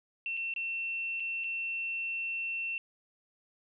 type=tone with dropouts; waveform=sine; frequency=2700 Hz; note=E7; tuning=41 cents sharp; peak=-32 dBFS; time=0.26-2.78 s; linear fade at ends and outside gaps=1 ms; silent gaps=0.369-0.373 / 0.538-0.562 / 1.199-1.203 / 1.438-1.442 s; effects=none